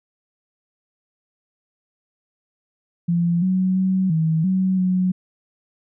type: tone with pitch steps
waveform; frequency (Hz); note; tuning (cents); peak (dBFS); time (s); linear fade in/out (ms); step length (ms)
sine; 171.5 / 186.3 / 188.2 / 160.2 / 187.8 / 184.1; F3 / F#3 / F#3 / E3 / F#3 / F#3; -31 / +12 / +30 / -49 / +26 / -8; -16; 3.08-5.12; 10; 340
effects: none